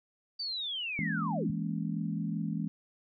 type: linear sweep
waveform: sine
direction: down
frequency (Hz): 4668 to 69.3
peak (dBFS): -33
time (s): 0.39-1.51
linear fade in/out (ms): 10
type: chord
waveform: sine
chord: A# half-diminished seventh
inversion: second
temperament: equal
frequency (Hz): 164.81 / 207.7 / 233.1 / 277.2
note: E3 / G#3 / A#3 / C#4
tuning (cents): 0 / 0 / 0 / 0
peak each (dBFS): -34 / -35 / -40 / -40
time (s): 0.99-2.68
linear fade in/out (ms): 0
effects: none